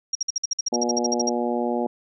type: tone bursts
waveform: sine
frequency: 5620 Hz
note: F8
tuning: 10 cents sharp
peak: -20 dBFS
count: 16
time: 0.13-1.293 s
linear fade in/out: 5 ms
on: 23 ms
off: 53 ms
type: harmonic tone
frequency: 120 Hz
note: B2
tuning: 49 cents flat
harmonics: 2 / 3 / 4 / 5 / 6 / 7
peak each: -26 / -28 / -29 / -30 / -31 / -31 dBFS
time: 0.72-1.87 s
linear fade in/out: 5 ms
effects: none